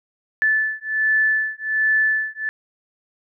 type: beating tone pair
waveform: sine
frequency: 1745 / 1746.3 Hz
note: A6 / A6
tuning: -15 / -14 cents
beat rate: 1.3 Hz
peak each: -20 dBFS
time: 0.42-2.49 s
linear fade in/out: 0 ms
effects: none